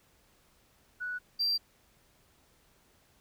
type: tone pair in turn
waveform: sine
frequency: 1475 / 4714 Hz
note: F#6 / D8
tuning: -6 / +6 cents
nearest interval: octave + minor sixth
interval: 2012 cents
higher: second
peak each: -33 / -24 dBFS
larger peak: second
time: 1-1.19 / 1.39-1.58 s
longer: neither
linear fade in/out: 20 ms
effects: tanh soft clip ceiling -25 dBFS + pink hiss -66 dBFS RMS until 3.2 s